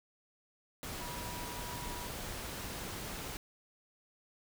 sine tone in noise, 968 Hz, B5, 35 cents flat, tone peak -46 dBFS, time 1.01-2.07 s, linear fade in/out 0 ms, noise pink, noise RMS -42 dBFS, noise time 0.83-3.37 s, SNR -7 dB, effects none

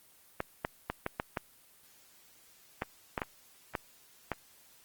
clicks, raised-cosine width 0.5 ms, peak -16 dBFS, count 11, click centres 0.404 / 0.649 / 0.9 / 1.064 / 1.199 / 1.372 / 2.821 / 3.178 / 3.218 / 3.752 / 4.317 s, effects white hiss -61 dBFS RMS until 4.84 s + Opus 24 kbps

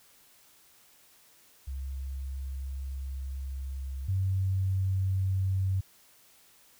sine tone pair in turn, 67.1 / 95.17 Hz, C2 / F#2, +44 / +49 cents, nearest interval tritone, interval 605 cents, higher second, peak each -33 / -25 dBFS, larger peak second, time 1.67-4.08 / 4.08-5.81 s, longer first, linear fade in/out 10 ms, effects white hiss -60 dBFS RMS until 6.79 s

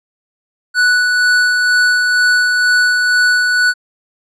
square tone with tremolo, 1480 Hz, F#6, in tune, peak -9 dBFS, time 0.74-3.74 s, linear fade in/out 50 ms, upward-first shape sine, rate 2.1 Hz, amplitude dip 30%, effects low-pass 7000 Hz 12 dB/octave

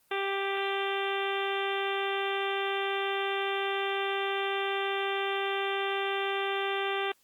harmonic tone, 393.4 Hz, G4, 6 cents sharp, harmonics 1 / 2 / 3 / 4 / 5 / 6 / 7 / 8 / 9, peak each -32 / -35 / -37 / -38 / -39 / -40 / -40 / -41 / -42 dBFS, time 0.11-7.12 s, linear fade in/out 5 ms, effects white hiss -67 dBFS RMS until 7.23 s + Opus 24 kbps

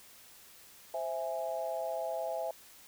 sine chord, C augmented, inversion none, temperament equal, 523.3 / 659.3 / 830.6 Hz, C5 / E5 / G#5, 0 / 0 / 0 cents, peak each -39 / -35 / -40 dBFS, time 0.94-2.51 s, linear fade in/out 2 ms, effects white hiss -56 dBFS RMS until 2.87 s

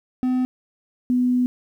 triangle / sine tone pair in turn, 254 / 248.8 Hz, B3 / B3, +49 / +13 cents, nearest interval unison, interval 36 cents, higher first, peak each -16 dBFS, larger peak neither, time 0.23-0.45 / 1.1-1.46 s, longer second, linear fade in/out 0 ms, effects 9-bit

